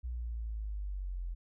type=linear sweep; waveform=sine; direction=down; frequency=61.6 to 42.09 Hz; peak=-35 dBFS; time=0.03-1.35 s; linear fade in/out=20 ms; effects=none